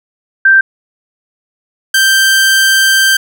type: tone pair in turn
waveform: sine / sawtooth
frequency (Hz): 1568 / 1568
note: G6 / G6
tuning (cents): 0 / 0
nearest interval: unison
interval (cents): 0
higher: neither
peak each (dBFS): -3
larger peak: neither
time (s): 0.45-0.61 / 1.94-3.17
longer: second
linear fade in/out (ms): 5
effects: none